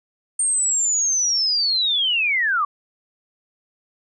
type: linear sweep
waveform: sine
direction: down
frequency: 8740 to 1117 Hz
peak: -17 dBFS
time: 0.39-2.65 s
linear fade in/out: 5 ms
effects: none